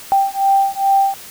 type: beating tone pair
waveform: sine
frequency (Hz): 784 / 786.4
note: G5 / G5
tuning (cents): 0 / +5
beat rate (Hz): 2.4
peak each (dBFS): -15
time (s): 0.12-1.14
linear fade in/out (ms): 0
effects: white hiss -36 dBFS RMS until 1.3 s